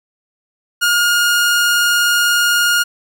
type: tone with vibrato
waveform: sawtooth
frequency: 1423 Hz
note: F6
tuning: 32 cents sharp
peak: -8 dBFS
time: 0.81-2.84 s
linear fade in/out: 20 ms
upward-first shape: triangle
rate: 20 Hz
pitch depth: 18 cents each way
effects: none